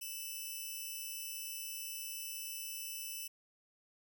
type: tone pair together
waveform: 5% pulse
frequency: 2637 / 2974 Hz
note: E7 / F#7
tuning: 0 / +8 cents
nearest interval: major second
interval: 208 cents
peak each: -35 / -36 dBFS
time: 0.01-3.28 s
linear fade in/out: 10 ms
effects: none